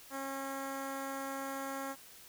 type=tone with notch filter; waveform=10% pulse; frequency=271.7 Hz; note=C#4; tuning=35 cents flat; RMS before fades=-40 dBFS; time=0.1-1.96 s; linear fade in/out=50 ms; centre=4000 Hz; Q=1.5; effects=white hiss -55 dBFS RMS until 2.28 s